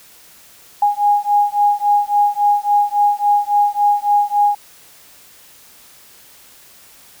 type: beating tone pair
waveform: sine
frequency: 821 / 824.6 Hz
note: G#5 / G#5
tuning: -20 / -13 cents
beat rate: 3.6 Hz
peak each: -15 dBFS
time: 0.82-4.55 s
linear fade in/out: 5 ms
effects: white hiss -45 dBFS RMS until 7.2 s